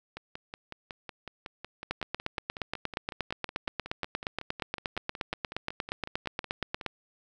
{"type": "two click trains", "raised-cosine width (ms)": 0.3, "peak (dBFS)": [-23, -14], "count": [37, 43], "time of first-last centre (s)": [[0.17, 6.812], [1.91, 6.863]], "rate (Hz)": [5.42, 8.48], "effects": []}